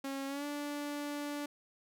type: tone with pitch glide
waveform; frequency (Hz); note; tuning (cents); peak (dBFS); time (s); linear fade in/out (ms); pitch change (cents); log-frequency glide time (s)
sawtooth; 273 to 290.9; C#4 to D4; -26 to -16; -33; 0.04-1.46; 5; +110; 0.27-0.45
effects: none